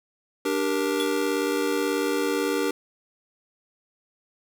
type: chord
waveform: square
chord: G minor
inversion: second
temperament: just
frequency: 294 / 392 / 470.4 Hz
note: D4 / G4 / Bb4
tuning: +2 / 0 / +16 cents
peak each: -28 dBFS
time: 0.45-2.71 s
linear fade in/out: 5 ms
type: tone with exponential decay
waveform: square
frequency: 3400 Hz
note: G#7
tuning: 40 cents sharp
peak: -25 dBFS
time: 1-1.13 s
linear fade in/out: 0 ms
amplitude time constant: 28 ms
effects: none